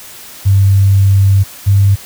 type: tone pair in turn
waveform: sine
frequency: 98 / 99.2 Hz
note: G2 / G2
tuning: 0 / +21 cents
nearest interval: unison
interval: 21 cents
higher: second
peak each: -5 dBFS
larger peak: neither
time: 0.45-1.44 / 1.66-1.96 s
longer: first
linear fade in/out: 20 ms
effects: white hiss -33 dBFS RMS until 2.05 s